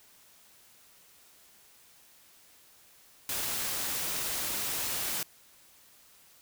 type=noise; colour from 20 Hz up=white; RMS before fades=-33 dBFS; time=3.29-5.23 s; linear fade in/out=2 ms; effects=white hiss -59 dBFS RMS until 6.41 s